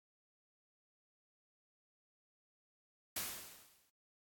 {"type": "noise with exponential decay", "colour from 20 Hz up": "white", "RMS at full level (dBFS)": -37, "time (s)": [3.16, 3.9], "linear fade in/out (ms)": 5, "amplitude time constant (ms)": 160, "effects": ["noise-tail reverb RT60 0.1 s tail -25 dB re dry", "AAC 64 kbps"]}